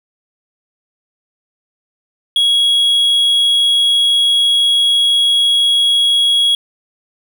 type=tone; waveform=triangle; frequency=3322 Hz; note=G#7; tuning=in tune; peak=-8 dBFS; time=2.36-6.55 s; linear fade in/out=2 ms; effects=none